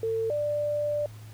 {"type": "tone pair in turn", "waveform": "sine", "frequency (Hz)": [450, 590.3], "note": ["A4", "D5"], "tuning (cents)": [39, 9], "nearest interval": "perfect fourth", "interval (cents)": 470, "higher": "second", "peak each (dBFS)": -25, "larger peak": "neither", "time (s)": [[0.03, 0.3], [0.3, 1.06]], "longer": "second", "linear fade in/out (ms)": 2, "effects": ["added 108 Hz sine -42 dBFS peak until 1.33 s", "pink hiss -54 dBFS RMS until 1.33 s"]}